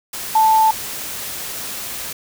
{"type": "tone in noise", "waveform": "sine", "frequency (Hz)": 880, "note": "A5", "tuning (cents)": 0, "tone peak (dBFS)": -10, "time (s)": [0.35, 0.71], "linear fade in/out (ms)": 5, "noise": "white", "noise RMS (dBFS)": -28, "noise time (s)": [0.13, 2.13], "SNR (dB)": 15, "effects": []}